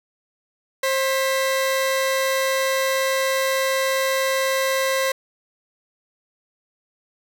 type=tone pair together; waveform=sawtooth; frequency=531.8 / 1975.5 Hz; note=C5 / B6; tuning=+28 / 0 cents; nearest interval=octave + major seventh; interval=2272 cents; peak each=-16 / -23 dBFS; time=0.83-5.12 s; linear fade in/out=5 ms; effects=none